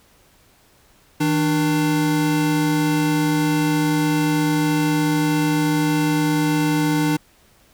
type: tone pair together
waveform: square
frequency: 158.18 / 298.6 Hz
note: D#3 / D4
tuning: +29 / +29 cents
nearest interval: major seventh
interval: 1100 cents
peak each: -22 / -19 dBFS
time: 1.2-7.17 s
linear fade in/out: 10 ms
effects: pink hiss -55 dBFS RMS until 7.73 s